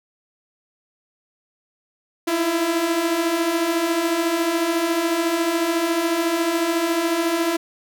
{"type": "beating tone pair", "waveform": "sawtooth", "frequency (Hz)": [322.8, 336.8], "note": ["E4", "E4"], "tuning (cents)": [-36, 37], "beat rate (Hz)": 14, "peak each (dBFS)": [-22, -16], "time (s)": [2.27, 7.57], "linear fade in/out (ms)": 10, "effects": []}